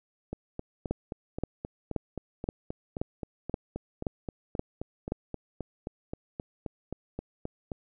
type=two click trains; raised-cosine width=2 ms; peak=-21 / -15 dBFS; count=29 / 9; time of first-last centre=0.33-7.718 / 0.91-5.121 s; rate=3.79 / 1.9 Hz; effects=none